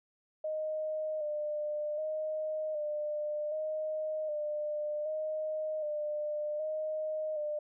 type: tone with vibrato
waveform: sine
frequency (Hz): 610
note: D#5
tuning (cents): -34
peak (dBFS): -32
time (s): 0.44-7.59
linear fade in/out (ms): 5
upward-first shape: square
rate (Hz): 0.65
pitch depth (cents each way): 30
effects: none